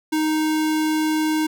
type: tone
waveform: square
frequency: 311.1 Hz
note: D#4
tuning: in tune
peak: -19 dBFS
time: 0.12-1.47 s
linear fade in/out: 10 ms
effects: none